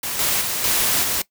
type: noise with level steps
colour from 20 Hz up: white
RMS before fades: -26 / -20 / -24 / -19 / -22 dBFS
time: 0.03-1.22 s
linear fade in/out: 5 ms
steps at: 0.19 / 0.41 / 0.64 / 1.03 s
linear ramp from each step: 2 ms
effects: noise-tail reverb RT60 0.1 s tail -19 dB re dry